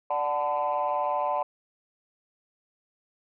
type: chord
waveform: sine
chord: B minor seventh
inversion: first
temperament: equal with one note detuned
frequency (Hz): 587.3 / 740 / 880 / 1013.8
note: D5 / F#5 / A5 / B5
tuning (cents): 0 / 0 / 0 / +45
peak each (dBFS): -29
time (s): 0.1-1.43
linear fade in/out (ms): 5
effects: tanh soft clip ceiling -18 dBFS